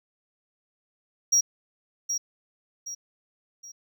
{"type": "tone with echo", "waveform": "triangle", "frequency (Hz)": 5670, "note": "F8", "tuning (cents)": 25, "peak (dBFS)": -16, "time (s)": [1.32, 1.41], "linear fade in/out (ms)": 10, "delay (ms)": 770, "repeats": 3, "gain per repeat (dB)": -8, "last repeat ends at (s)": 3.72, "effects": []}